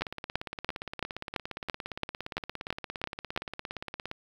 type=two click trains; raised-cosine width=0.3 ms; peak=-20 / -12 dBFS; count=72 / 11; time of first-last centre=0.01-4.114 / 0.02-3.376 s; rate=17.3 / 2.98 Hz; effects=8-bit